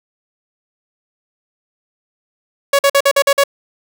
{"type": "tone bursts", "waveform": "sawtooth", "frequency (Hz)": 559, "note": "C#5", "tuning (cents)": 14, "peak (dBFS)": -5, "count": 7, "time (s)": [2.73, 3.438], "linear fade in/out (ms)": 5, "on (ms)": 60, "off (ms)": 48, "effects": []}